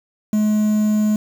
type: tone with quantisation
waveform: triangle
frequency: 212.7 Hz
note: G#3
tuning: 42 cents sharp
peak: -12 dBFS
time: 0.33-1.16 s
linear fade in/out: 2 ms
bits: 6
effects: none